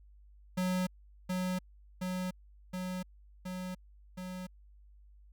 square tone with echo, 183.5 Hz, F#3, 14 cents flat, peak -30 dBFS, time 0.57-0.87 s, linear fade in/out 10 ms, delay 720 ms, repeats 5, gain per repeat -2 dB, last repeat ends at 4.47 s, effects added 50 Hz sine -55 dBFS peak until 5.32 s

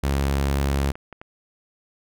sawtooth tone, 69.3 Hz, C#2, in tune, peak -16 dBFS, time 0.03-0.92 s, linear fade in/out 10 ms
clicks, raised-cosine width 0.5 ms, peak -24 dBFS, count 3, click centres 0.955 / 1.127 / 1.215 s
effects none

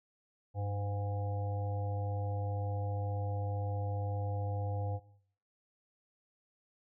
harmonic tone with a mistuned harmonic, 102 Hz, G#2, 31 cents flat, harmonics 1 / 3 / 5 / 7 / 8, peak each -33 / -51 / -44 / -47 / -47 dBFS, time 0.54-5 s, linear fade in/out 50 ms, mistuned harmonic 1, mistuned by -48 cents, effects noise-tail reverb RT60 0.6 s tail -17 dB re dry

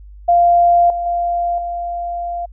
sine tone with level steps, 695 Hz, F5, 9 cents flat, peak -8 / -18 / -15 / -20 dBFS, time 0.28-2.46 s, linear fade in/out 10 ms, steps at 0.9 / 1.06 / 1.58 s, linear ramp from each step 2 ms, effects added 50 Hz sine -35 dBFS peak until 2.52 s

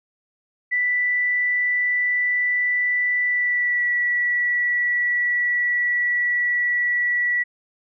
sine tone with pitch glide, 1976 to 1946.5 Hz, B6 to B6, 0 to -26 cents, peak -18 dBFS, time 0.71-7.44 s, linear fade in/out 20 ms, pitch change -26 cents, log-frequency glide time 3.24-3.91 s, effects none

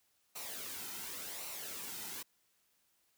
white noise with flanger, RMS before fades -44 dBFS, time 0.35-2.23 s, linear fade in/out 10 ms, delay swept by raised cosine 0.59 to 1.79 ms, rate 0.9 Hz, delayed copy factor -0.55, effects white hiss -75 dBFS RMS until 3.17 s

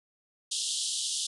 pink band-pass noise, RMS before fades -32 dBFS, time 0.51-1.27 s, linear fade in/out 10 ms, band 3000 to 10000 Hz, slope 96 dB/octave, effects none

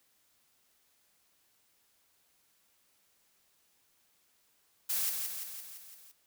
blue noise with echo, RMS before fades -32 dBFS, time 4.89-5.1 s, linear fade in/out 10 ms, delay 170 ms, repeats 6, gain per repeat -4 dB, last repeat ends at 6.12 s, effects white hiss -71 dBFS RMS until 6.26 s

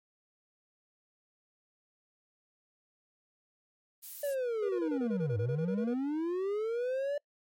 violet noise, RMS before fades -43 dBFS, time 4.02-4.35 s, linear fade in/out 20 ms
triangle linear two-way sweep, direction down then up, 586 to 99 to 586 Hz, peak -28 dBFS, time 4.23-7.18 s, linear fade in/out 5 ms, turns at 5.38 s
triangle tone bursts, 479.7 Hz, A#4, 50 cents sharp, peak -31 dBFS, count 14, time 4.62-5.942 s, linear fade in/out 10 ms, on 74 ms, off 22 ms
effects noise-tail reverb RT60 0.1 s tail -26 dB re dry + MP3 64 kbps

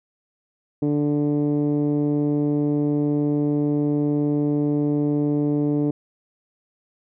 10% pulse tone with low-pass filter, 146.83 Hz, D3, in tune, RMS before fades -21 dBFS, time 0.82-5.91 s, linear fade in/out 5 ms, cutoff 330 Hz, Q 2.1, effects none

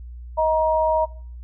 sine tone pair together, 630.8 / 946 Hz, D#5 / A#5, +24 / +25 cents, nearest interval perfect fifth, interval 701 cents, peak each -19 dBFS, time 0.37-1.06 s, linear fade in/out 20 ms, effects noise-tail reverb RT60 0.5 s tail -22 dB re dry + added 60 Hz sine -34 dBFS peak until 1.43 s

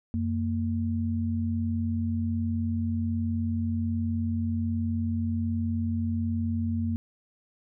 sine tone pair together, 91.28 / 230 Hz, F#2 / A#3, -23 / -23 cents, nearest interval octave + major third, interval 1600 cents, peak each -28 dBFS, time 0.14-6.96 s, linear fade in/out 0 ms, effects none

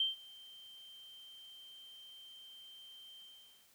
sine tone with ADSR envelope, 3136 Hz, G7, in tune, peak -28 dBFS, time 0-3.7 s, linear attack 3 ms, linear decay 150 ms, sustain -24 dB, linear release 510 ms, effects white hiss -67 dBFS RMS until 3.74 s

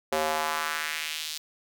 square tone with high-pass filter sweep, 77.78 Hz, D#2, in tune, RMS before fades -30 dBFS, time 0.12-1.38 s, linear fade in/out 5 ms, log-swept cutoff 500 to 4300 Hz, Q 1.7, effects none

